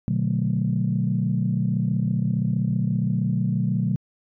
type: chord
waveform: sine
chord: B minor seventh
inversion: none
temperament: equal with one note detuned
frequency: 123.47 / 149.57 / 185 / 220 Hz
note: B2 / D3 / F#3 / A3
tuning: 0 / +32 / 0 / 0 cents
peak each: -24 / -26 / -24 / -28 dBFS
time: 0.08-3.96 s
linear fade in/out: 0 ms
effects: tanh soft clip ceiling -11 dBFS